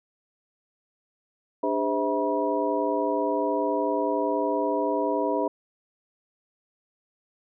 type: tone cluster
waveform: sine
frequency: 293.8 / 404.8 / 515 / 649 / 965 Hz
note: D4 / G#4 / C5 / E5 / B5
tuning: +1 / -44 / -28 / -27 / -40 cents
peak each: -29 dBFS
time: 1.63-5.48 s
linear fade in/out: 5 ms
effects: none